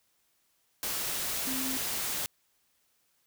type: tone in noise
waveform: sine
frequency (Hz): 261.6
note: C4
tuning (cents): 0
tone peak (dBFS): -35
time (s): 1.47-1.77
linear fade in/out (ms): 0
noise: white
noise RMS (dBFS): -33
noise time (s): 0.83-2.26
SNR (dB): -5
effects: white hiss -72 dBFS RMS until 3.26 s